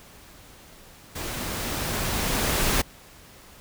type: noise with level ramp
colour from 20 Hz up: pink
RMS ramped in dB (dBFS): -33 to -22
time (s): 1.15-2.82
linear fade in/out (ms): 10
effects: pink hiss -49 dBFS RMS until 3.6 s